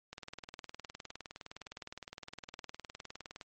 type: click train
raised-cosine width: 0.2 ms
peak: -27 dBFS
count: 65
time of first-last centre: 0.13-3.412 s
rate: 19.5 Hz
effects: MP3 32 kbps